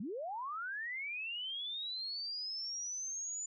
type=linear sweep; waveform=sine; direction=up; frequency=171.5 to 7040 Hz; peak=-38 dBFS; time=0-3.46 s; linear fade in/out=5 ms; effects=none